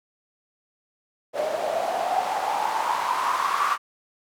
white noise with band-pass filter sweep, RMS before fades -25 dBFS, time 1.33-3.78 s, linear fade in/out 50 ms, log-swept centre 580 to 1200 Hz, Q 7.5, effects none

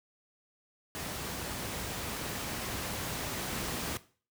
pink noise with level ramp, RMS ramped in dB -38 to -35 dBFS, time 0.95-3.97 s, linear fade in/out 0 ms, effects noise-tail reverb RT60 0.4 s tail -17 dB re dry + high-pass 60 Hz 12 dB/octave

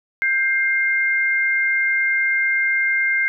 sine tone pair together, 1581 / 2110 Hz, G6 / C7, +14 / +14 cents, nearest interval perfect fourth, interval 500 cents, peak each -20 / -18 dBFS, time 0.22-3.28 s, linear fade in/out 0 ms, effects none

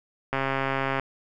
click train, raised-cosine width 0.5 ms, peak -11 dBFS, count 91, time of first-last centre 0.33-0.997 s, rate 135 Hz, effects none

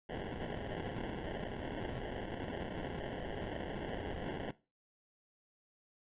white noise with sample-and-hold, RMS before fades -41 dBFS, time 0.09-4.51 s, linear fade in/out 5 ms, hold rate 1225 Hz, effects noise-tail reverb RT60 0.3 s tail -19 dB re dry + resampled to 8000 Hz

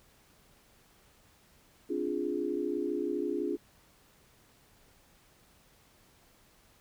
sine chord, D half-diminished seventh, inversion third, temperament equal, 261.6 / 293.7 / 349.2 / 415.3 Hz, C4 / D4 / F4 / Ab4, 0 / 0 / 0 / 0 cents, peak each -39 / -35 / -34 / -35 dBFS, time 1.89-3.57 s, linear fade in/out 20 ms, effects pink hiss -63 dBFS RMS until 6.8 s

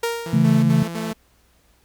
sawtooth tone with exponential decay, 466.2 Hz, A#4, in tune, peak -15 dBFS, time 0.03-0.77 s, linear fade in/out 5 ms, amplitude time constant 160 ms
sawtooth tone with pitch glide, 166.8 to 168.84 Hz, E3 to E3, +21 to +42 cents, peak -25 dBFS, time 0.26-1.12 s, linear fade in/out 2 ms, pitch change +21 cents, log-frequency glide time 0.46-0.56 s
sine chord, A major, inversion first, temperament equal, 138.59 / 164.81 / 220 Hz, C#3 / E3 / A3, 0 / 0 / 0 cents, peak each -18 / -19 / -17 dBFS, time 0.33-0.83 s, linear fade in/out 5 ms
sawtooth tone bursts, 220 Hz, A3, in tune, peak -22 dBFS, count 3, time 0.44-1.134 s, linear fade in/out 10 ms, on 190 ms, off 62 ms
effects added 60 Hz sine -60 dBFS peak until 1.84 s + pink hiss -60 dBFS RMS until 1.84 s

